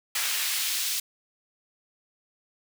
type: noise with high-pass filter sweep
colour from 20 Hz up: pink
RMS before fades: -28 dBFS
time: 0.15-1 s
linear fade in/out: 5 ms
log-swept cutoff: 1800 to 3800 Hz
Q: 0.82
effects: none